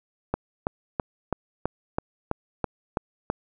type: click train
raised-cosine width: 1 ms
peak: -10 dBFS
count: 10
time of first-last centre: 0.34-3.301 s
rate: 3.04 Hz
effects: none